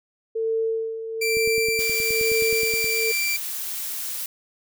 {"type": "tone with tremolo", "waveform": "sine", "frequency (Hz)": 448.6, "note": "A4", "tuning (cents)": 34, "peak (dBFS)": -20, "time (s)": [0.35, 3.12], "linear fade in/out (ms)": 10, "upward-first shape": "sine", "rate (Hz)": 1.1, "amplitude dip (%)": 65}
{"type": "tone", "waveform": "sawtooth", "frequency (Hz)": 2349, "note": "D7", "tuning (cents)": 0, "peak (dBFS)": -19, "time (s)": [1.21, 3.37], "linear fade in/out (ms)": 10}
{"type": "click train", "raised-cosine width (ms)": 3, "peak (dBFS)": -24, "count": 15, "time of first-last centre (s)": [1.37, 2.844], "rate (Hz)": 9.5}
{"type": "noise", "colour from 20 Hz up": "blue", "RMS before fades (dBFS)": -30, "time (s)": [1.79, 4.26], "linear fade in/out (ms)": 2}
{"effects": []}